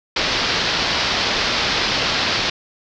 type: low-pass noise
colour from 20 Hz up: white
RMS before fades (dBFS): -20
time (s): 0.16-2.5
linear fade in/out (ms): 5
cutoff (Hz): 5200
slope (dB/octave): 48
effects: none